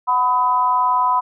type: tone with amplitude modulation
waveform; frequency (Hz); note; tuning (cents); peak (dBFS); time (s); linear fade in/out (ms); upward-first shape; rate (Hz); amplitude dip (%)
sine; 1000; B5; +21; -10; 0.07-1.21; 20; sine; 262; 80
effects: none